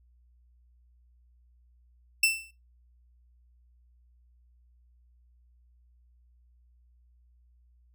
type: tone with exponential decay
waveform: sawtooth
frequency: 2670 Hz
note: E7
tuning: 22 cents sharp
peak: -14 dBFS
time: 2.23-2.51 s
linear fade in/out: 5 ms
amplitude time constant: 60 ms
effects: noise-tail reverb RT60 0.2 s tail -17 dB re dry + added 60 Hz sine -59 dBFS peak until 7.94 s